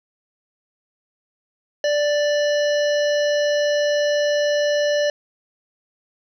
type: harmonic tone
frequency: 587.3 Hz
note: D5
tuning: in tune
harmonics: 1 / 3 / 5 / 7 / 9 / 10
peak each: -17 / -27 / -31 / -34 / -36 / -37 dBFS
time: 1.84-5.1 s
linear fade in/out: 2 ms
effects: 9-bit